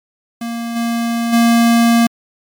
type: tone with level steps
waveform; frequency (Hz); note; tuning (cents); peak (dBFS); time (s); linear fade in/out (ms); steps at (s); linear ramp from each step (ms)
square; 233; A#3; -1; -21 / -16 / -9; 0.41-2.07; 5; 0.75 / 1.32; 20
effects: MP3 96 kbps

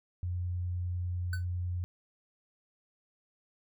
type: tone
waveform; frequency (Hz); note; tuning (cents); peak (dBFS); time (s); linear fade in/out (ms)
sine; 89; F2; +33; -31; 0.23-1.84; 0
type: tone with exponential decay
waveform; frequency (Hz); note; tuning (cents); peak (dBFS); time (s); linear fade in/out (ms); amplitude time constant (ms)
square; 1507; F#6; +31; -34; 1.33-1.45; 2; 24
effects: none

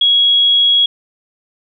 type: tone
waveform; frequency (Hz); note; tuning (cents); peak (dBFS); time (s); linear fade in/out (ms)
sine; 3322; G#7; 0; -8; 0.01-0.86; 5
effects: none

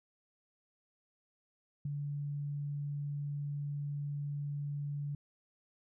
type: tone with ADSR envelope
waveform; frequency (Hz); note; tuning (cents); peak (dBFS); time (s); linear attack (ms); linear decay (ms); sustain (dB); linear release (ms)
sine; 144.3; D3; -30; -32; 1.85-5.15; 5; 17; -3; 3
effects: none

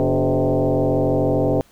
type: tone with frequency modulation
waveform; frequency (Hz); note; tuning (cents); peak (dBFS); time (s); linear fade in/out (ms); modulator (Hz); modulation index
sine; 110; A2; 0; -15; 0-1.61; 0; 133; 4.3
effects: pink hiss -54 dBFS RMS until 1.71 s

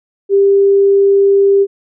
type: tone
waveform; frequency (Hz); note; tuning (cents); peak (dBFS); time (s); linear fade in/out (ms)
sine; 396.4; G4; +19; -6; 0.29-1.67; 50
effects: none

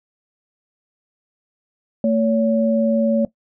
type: tone pair together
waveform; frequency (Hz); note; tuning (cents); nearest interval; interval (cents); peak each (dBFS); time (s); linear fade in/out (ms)
sine; 224.2 / 565; A3 / C#5; +33 / +33; octave + major third; 1600; -16 / -18; 2.04-3.25; 2
effects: noise-tail reverb RT60 0.1 s tail -17 dB re dry

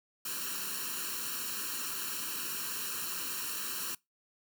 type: noise with comb filter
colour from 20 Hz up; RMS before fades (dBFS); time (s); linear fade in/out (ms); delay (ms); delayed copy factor
white; -37; 0.25-3.95; 5; 0.71; +0.9
effects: noise-tail reverb RT60 0.2 s tail -24 dB re dry + high-pass 200 Hz 12 dB/octave

